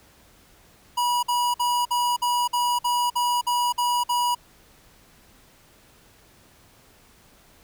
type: tone bursts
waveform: square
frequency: 970 Hz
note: B5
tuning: 31 cents flat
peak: -21 dBFS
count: 11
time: 0.97-4.35 s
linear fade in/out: 10 ms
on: 260 ms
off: 52 ms
effects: pink hiss -55 dBFS RMS until 7.63 s